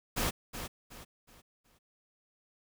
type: noise with echo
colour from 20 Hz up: pink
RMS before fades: -31 dBFS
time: 0.16-0.31 s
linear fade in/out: 20 ms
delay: 370 ms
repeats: 4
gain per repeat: -9 dB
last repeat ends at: 1.79 s
effects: none